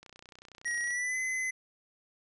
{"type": "click train", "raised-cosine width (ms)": 0.2, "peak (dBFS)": -33, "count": 28, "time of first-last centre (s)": [0.03, 0.907], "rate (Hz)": 30.8}
{"type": "tone with pitch glide", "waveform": "square", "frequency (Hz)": [1900, 2036], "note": ["A#6", "C7"], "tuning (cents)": [33, -48], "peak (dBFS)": -31, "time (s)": [0.65, 1.51], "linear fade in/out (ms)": 10, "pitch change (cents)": 119, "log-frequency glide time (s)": [0.81, 1.19]}
{"effects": ["resampled to 24000 Hz"]}